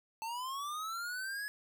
square linear sweep, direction up, 880 to 1698 Hz, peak -38 dBFS, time 0.22-1.48 s, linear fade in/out 0 ms, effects none

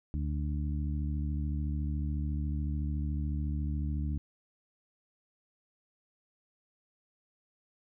harmonic tone, 73.9 Hz, D2, 11 cents sharp, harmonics 1 / 2 / 3 / 4, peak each -31 / -37 / -41 / -43 dBFS, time 0.14-4.18 s, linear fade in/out 0 ms, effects none

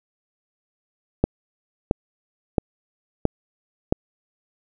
click train, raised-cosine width 2 ms, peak -3 dBFS, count 5, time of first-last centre 1.24-3.925 s, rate 1.49 Hz, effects none

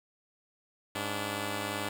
5% pulse tone pair together, 102.7 / 289.5 Hz, G#2 / D4, -19 / -25 cents, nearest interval octave + tritone, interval 1794 cents, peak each -24 dBFS, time 0.95-1.89 s, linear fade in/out 5 ms, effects none

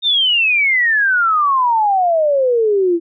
sine exponential sweep, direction down, 3703 to 329.6 Hz, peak -11 dBFS, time 0.02-3 s, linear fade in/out 50 ms, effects none

